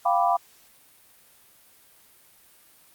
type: chord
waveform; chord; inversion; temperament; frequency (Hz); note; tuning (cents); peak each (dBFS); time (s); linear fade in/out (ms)
sine; G dominant seventh; third; equal; 698.5 / 784 / 987.8 / 1174.7; F5 / G5 / B5 / D6; 0 / 0 / 0 / 0; -22 / -25 / -25 / -27; 0.05-0.37; 10
effects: white hiss -56 dBFS RMS until 2.94 s + Opus 48 kbps